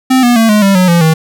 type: tone with pitch steps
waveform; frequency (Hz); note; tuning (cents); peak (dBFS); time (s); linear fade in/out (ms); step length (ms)
square; 259.3 / 241.9 / 225.7 / 210.6 / 196.51 / 183.35 / 171.07 / 159.62; C4 / B3 / A3 / G#3 / G3 / F#3 / F3 / D#3; -15 / -36 / +44 / +24 / +5 / -15 / -36 / +45; -6; 0.1-1.14; 10; 130
effects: none